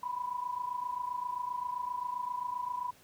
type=tone pair together; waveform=sine; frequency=980.4 / 1008 Hz; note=B5 / B5; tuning=-13 / +35 cents; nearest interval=unison; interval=48 cents; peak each=-35 / -38 dBFS; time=0.03-2.91 s; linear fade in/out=5 ms; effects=pink hiss -60 dBFS RMS until 3.03 s + high-pass 80 Hz 12 dB/octave